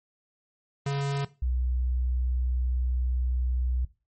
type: tone pair in turn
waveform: square / sine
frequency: 140 / 62.36 Hz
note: C#3 / B1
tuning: +18 / +17 cents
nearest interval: octave + major second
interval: 1401 cents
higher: first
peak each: -26 / -24 dBFS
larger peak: second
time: 0.86-1.25 / 1.42-3.85 s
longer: second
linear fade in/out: 5 ms
effects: noise-tail reverb RT60 0.3 s tail -17 dB re dry + MP3 32 kbps